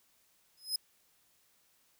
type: tone with exponential growth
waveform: sawtooth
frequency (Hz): 5090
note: D#8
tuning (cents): +39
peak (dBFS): -25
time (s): 0.57-0.76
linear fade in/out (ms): 5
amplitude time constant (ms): 41
effects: white hiss -70 dBFS RMS until 1.99 s